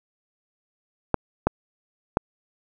clicks, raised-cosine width 1 ms, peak -4 dBFS, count 3, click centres 1.143 / 1.47 / 2.171 s, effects none

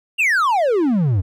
triangle exponential sweep, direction down, 2864 to 85.6 Hz, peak -12 dBFS, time 0.18-1.22 s, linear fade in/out 20 ms, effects none

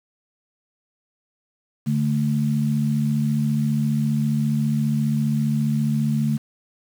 sine tone pair together, 145.1 / 219.9 Hz, D3 / A3, -21 / -1 cents, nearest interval perfect fifth, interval 720 cents, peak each -21 dBFS, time 1.86-6.38 s, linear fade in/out 20 ms, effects 7-bit

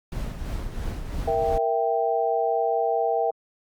brown noise with tremolo, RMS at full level -28 dBFS, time 0.12-1.58 s, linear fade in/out 2 ms, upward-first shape triangle, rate 3 Hz, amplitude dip 55%
sine chord, E diminished, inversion second, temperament equal, 466.2 / 659.3 / 784 Hz, Bb4 / E5 / G5, 0 / 0 / 0 cents, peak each -25 dBFS, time 1.27-3.31 s, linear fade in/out 10 ms
effects Opus 48 kbps

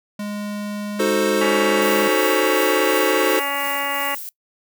square tone, 206.8 Hz, G#3, 7 cents flat, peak -26 dBFS, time 0.19-2.08 s, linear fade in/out 5 ms
square chord, D# diminished seventh, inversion none, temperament equal with one note detuned, 311.1 / 370 / 440 / 525.4 Hz, D#4 / F#4 / A4 / C5, 0 / 0 / 0 / +7 cents, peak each -25 / -23 / -22 / -23 dBFS, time 0.99-3.4 s, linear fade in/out 10 ms
harmonic tone, 281.4 Hz, C#4, 26 cents sharp, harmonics 1 / 2 / 3 / 4 / 5 / 6 / 7 / 8 / 9 / 10, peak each -36 / -30 / -28 / -27 / -35 / -34 / -28 / -34 / -37 / -29 dBFS, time 1.41-4.15 s, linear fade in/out 5 ms
violet noise with tremolo, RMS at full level -28 dBFS, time 1.82-4.29 s, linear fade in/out 0 ms, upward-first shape triangle, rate 2.8 Hz, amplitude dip 45%
effects noise-tail reverb RT60 0.1 s tail -22 dB re dry

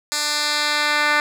10% pulse tone with band-pass filter sweep, 296.8 Hz, D4, 18 cents sharp, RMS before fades -20 dBFS, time 0.12-1.2 s, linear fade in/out 0 ms, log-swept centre 6200 to 2100 Hz, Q 1.2, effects 7-bit

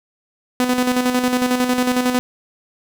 sawtooth tone with tremolo, 250 Hz, B3, 21 cents sharp, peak -10 dBFS, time 0.6-2.19 s, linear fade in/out 0 ms, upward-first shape square, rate 11 Hz, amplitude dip 50%, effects none

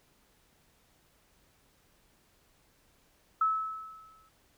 sine tone with exponential decay, 1300 Hz, E6, 24 cents flat, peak -22 dBFS, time 3.41-4.29 s, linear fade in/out 5 ms, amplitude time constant 190 ms, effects pink hiss -67 dBFS RMS until 4.57 s

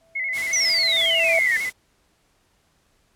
sine tone with exponential growth, 659.3 Hz, E5, in tune, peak -19 dBFS, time 0.01-1.39 s, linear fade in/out 2 ms, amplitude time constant 300 ms
sine tone with vibrato, 2097 Hz, C7, 3 cents sharp, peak -23 dBFS, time 0.15-1.7 s, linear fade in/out 10 ms, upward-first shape square, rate 11 Hz, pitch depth 61 cents each way
white noise with tremolo, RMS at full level -33 dBFS, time 0.32-1.73 s, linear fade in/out 50 ms, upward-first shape triangle, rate 3.3 Hz, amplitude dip 40%
sine exponential sweep, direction down, 6120 to 1761 Hz, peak -18 dBFS, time 0.53-1.57 s, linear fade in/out 2 ms
effects pink hiss -64 dBFS RMS until 3.15 s + low-pass 11000 Hz 12 dB/octave

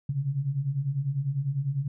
sine beating tone pair, 130.81 / 140.81 Hz, C3 / C#3, 0 / +27 cents, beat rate 10 Hz, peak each -31 / -27 dBFS, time 0.09-1.88 s, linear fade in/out 5 ms, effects none

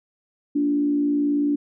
sine tone with frequency modulation, 290 Hz, D4, 22 cents flat, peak -18 dBFS, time 0.55-1.56 s, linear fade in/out 10 ms, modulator 58.4 Hz, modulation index 0.39, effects none

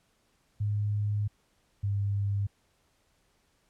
sine tone pair in turn, 103.83 / 100.47 Hz, G#2 / G2, 0 / +43 cents, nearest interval minor second, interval 57 cents, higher first, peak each -26 dBFS, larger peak neither, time 0.6-1.28 / 1.83-2.47 s, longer first, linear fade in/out 10 ms, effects pink hiss -70 dBFS RMS until 3.69 s + low-pass 11000 Hz 12 dB/octave

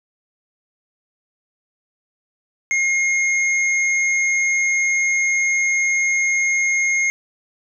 sine tone pair together, 2142 / 6419 Hz, C7 / G8, +40 / +40 cents, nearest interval octave + perfect fifth, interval 1900 cents, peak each -16 / -25 dBFS, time 2.71-7.1 s, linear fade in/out 0 ms, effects none

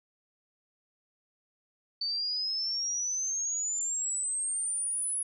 sine exponential sweep, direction up, 4534 to 10410 Hz, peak -29 dBFS, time 2.01-5.23 s, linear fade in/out 5 ms, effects none

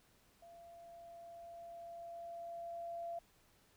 sine tone with level ramp, 682 Hz, F5, 41 cents flat, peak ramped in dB -55 to -40 dBFS, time 0.42-3.19 s, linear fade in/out 5 ms, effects pink hiss -70 dBFS RMS until 3.76 s

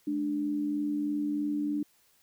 sine tone pair together, 211.7 / 294.8 Hz, G#3 / D4, +33 / +7 cents, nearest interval tritone, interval 574 cents, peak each -37 / -28 dBFS, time 0.07-1.83 s, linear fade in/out 5 ms, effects white hiss -66 dBFS RMS until 2.22 s

